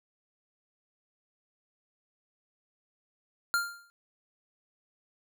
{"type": "tone with exponential decay", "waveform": "square", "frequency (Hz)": 1396.9, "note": "F6", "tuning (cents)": 0, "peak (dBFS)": -23, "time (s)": [3.54, 3.9], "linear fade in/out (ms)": 0, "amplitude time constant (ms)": 77, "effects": []}